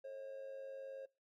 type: tone with amplitude modulation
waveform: triangle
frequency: 539 Hz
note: C#5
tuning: 49 cents flat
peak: -40 dBFS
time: 0.04-1.06 s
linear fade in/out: 10 ms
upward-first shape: sine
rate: 99.4 Hz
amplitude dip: 60%
effects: noise-tail reverb RT60 0.3 s tail -26 dB re dry + tanh soft clip ceiling -38 dBFS